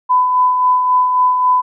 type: tone with tremolo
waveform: sine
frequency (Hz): 1003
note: B5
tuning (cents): +26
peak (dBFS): -8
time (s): 0.09-1.62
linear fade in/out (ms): 20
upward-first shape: sine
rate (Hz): 3.7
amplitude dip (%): 40
effects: none